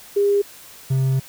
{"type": "tone pair in turn", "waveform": ["sine", "triangle"], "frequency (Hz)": [404.4, 132.79], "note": ["G#4", "C3"], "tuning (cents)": [-46, 26], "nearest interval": "octave + perfect fifth", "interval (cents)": 1928, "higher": "first", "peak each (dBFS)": -14, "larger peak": "neither", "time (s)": [[0.16, 0.42], [0.9, 1.2]], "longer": "second", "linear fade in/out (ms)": 10, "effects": ["white hiss -43 dBFS RMS until 1.28 s"]}